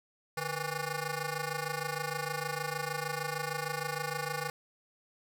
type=ring-modulated tone; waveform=10% pulse; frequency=325.5 Hz; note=E4; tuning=22 cents flat; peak=-22 dBFS; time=0.37-4.5 s; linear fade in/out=2 ms; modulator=176 Hz; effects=none